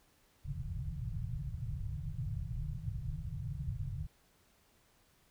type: low-pass noise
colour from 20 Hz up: white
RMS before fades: -39 dBFS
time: 0.44-4.07 s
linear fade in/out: 20 ms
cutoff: 160 Hz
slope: 96 dB/octave
effects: pink hiss -69 dBFS RMS until 5.3 s